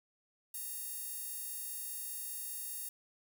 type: tone with high-pass filter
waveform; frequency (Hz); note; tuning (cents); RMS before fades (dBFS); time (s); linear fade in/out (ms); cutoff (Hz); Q
sawtooth; 925; A#5; -14; -42; 0.54-2.89; 5; 11000; 1.1
effects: none